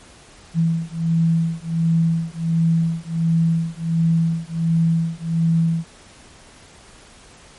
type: beating tone pair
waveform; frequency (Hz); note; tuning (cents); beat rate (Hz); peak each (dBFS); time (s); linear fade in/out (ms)
sine; 164.2 / 165.6; E3 / E3; -6 / +8; 1.4; -19; 0.54-5.85; 50
effects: pink hiss -46 dBFS RMS until 7.58 s + MP3 48 kbps